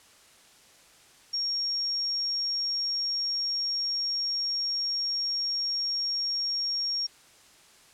sine tone, 5560 Hz, F8, 9 cents flat, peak -26 dBFS, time 1.33-7.07 s, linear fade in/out 10 ms, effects white hiss -56 dBFS RMS until 7.93 s + low-pass 9000 Hz 12 dB/octave

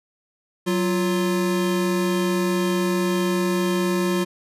square tone pair together, 185.41 / 350 Hz, F#3 / F4, +4 / +4 cents, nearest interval major seventh, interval 1100 cents, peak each -23 dBFS, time 0.66-4.25 s, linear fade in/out 20 ms, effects resampled to 32000 Hz

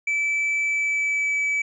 triangle tone with pitch glide, 2313 to 2294 Hz, D7 to D7, -27 to -41 cents, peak -19 dBFS, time 0.07-1.62 s, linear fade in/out 5 ms, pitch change -14 cents, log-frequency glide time 0.63-1.39 s, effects resampled to 22050 Hz

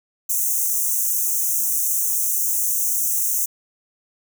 white high-pass noise, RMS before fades -21 dBFS, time 0.29-3.46 s, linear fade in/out 10 ms, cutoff 5900 Hz, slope 96 dB/octave, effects none

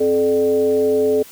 sine tone with frequency modulation, 430.2 Hz, A4, 39 cents flat, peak -13 dBFS, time 0-1.23 s, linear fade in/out 10 ms, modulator 166 Hz, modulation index 0.64, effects white hiss -42 dBFS RMS until 1.31 s

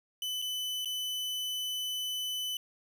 40% pulse tone with dropouts, 3000 Hz, F#7, 23 cents sharp, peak -32 dBFS, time 0.22-2.57 s, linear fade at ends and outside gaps 2 ms, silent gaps 0.418-0.422 / 0.848-0.856 s, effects none

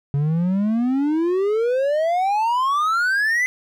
triangle exponential sweep, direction up, 138.59 to 2049 Hz, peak -15 dBFS, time 0.14-3.46 s, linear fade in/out 0 ms, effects none

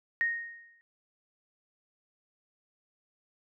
sine tone with exponential decay, 1861 Hz, A#6, 3 cents flat, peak -23 dBFS, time 0.21-0.81 s, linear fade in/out 0 ms, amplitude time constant 130 ms, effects none

